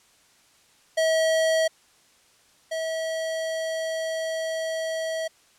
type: tone pair in turn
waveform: square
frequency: 643 / 645.4 Hz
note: E5 / E5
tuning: -43 / -37 cents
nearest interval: unison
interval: 6 cents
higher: second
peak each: -20 / -27 dBFS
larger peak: first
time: 0.97-1.68 / 2.71-5.28 s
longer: second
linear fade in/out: 10 ms
effects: white hiss -59 dBFS RMS until 5.58 s + low-pass 9000 Hz 12 dB/octave